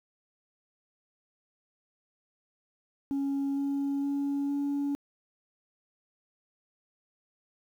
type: tone with pitch steps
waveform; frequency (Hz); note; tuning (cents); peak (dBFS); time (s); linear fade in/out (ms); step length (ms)
sine; 277.2 / 279.3 / 281.4 / 283.5; C#4 / C#4 / C#4 / C#4; 0 / +13 / +26 / +39; -25; 3.11-4.95; 0; 460
effects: tanh soft clip ceiling -26 dBFS + 10-bit